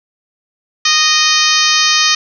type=harmonic tone; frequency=619 Hz; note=D#5; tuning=9 cents flat; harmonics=2 / 3 / 4 / 5 / 6 / 7 / 8 / 9 / 10; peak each=-18 / -18 / -18 / -18 / -18 / -18 / -18 / -18 / -18 dBFS; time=0.85-2.15 s; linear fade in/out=5 ms; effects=none